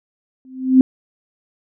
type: tone with exponential growth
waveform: sine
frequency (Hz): 259.6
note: C4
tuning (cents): -13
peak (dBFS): -3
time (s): 0.45-0.81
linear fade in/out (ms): 1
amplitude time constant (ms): 78
effects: none